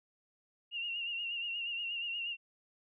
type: tone with vibrato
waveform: sine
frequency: 2794 Hz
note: F7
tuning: in tune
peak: -35 dBFS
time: 0.71-2.37 s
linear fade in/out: 50 ms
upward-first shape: sine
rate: 8.4 Hz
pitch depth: 50 cents each way
effects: none